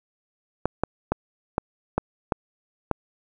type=clicks; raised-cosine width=1 ms; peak=-7 dBFS; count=7; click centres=0.656 / 0.836 / 1.12 / 1.581 / 1.98 / 2.322 / 2.913 s; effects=none